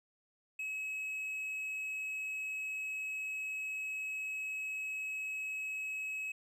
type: tone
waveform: triangle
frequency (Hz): 2566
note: E7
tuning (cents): -47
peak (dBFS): -35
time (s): 0.59-6.32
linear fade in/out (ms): 5
effects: none